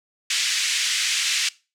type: band-pass noise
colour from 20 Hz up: pink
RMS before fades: -23 dBFS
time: 0.3-1.49 s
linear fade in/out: 5 ms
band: 2100 to 7800 Hz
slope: 24 dB/octave
effects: noise-tail reverb RT60 0.3 s tail -21 dB re dry